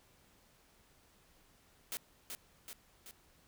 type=noise with echo; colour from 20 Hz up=white; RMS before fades=-40 dBFS; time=1.92-1.97 s; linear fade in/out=0 ms; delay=380 ms; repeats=3; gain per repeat=-4 dB; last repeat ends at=3.11 s; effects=pink hiss -67 dBFS RMS until 3.47 s